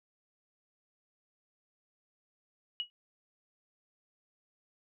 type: tone with exponential decay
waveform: sine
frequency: 2910 Hz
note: F#7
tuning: 29 cents flat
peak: -28 dBFS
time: 2.8-2.9 s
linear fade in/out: 0 ms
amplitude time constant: 20 ms
effects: none